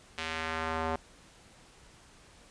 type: tone with band-pass filter sweep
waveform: square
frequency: 80.6 Hz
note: E2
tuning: 38 cents flat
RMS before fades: -34 dBFS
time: 0.18-0.96 s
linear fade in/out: 0 ms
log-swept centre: 2800 to 820 Hz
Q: 1.1
effects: pink hiss -57 dBFS RMS until 2.5 s + resampled to 22050 Hz